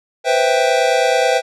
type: chord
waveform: square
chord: C major seventh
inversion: third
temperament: equal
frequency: 493.9 / 523.3 / 659.3 / 784 Hz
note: B4 / C5 / E5 / G5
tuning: 0 / 0 / 0 / 0 cents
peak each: -19 dBFS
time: 0.24-1.42 s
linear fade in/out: 50 ms
effects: low-pass 7000 Hz 12 dB/octave